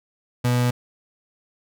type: tone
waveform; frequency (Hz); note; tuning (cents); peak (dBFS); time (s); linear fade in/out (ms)
35% pulse; 122.9; B2; -8; -16; 0.44-0.71; 10
effects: none